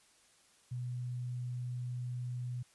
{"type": "tone", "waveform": "sine", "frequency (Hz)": 123.47, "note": "B2", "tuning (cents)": 0, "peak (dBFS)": -36, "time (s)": [0.71, 2.63], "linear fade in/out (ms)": 10, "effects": ["white hiss -66 dBFS RMS until 2.74 s", "resampled to 24000 Hz"]}